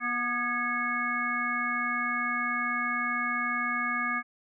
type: harmonic tone with a mistuned harmonic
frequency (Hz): 243.4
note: B3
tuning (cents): -25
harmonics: 1 / 3 / 5 / 7 / 9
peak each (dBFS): -37 / -41 / -31 / -32 / -32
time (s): 0-4.23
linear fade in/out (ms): 50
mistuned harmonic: 7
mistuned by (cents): -39
effects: none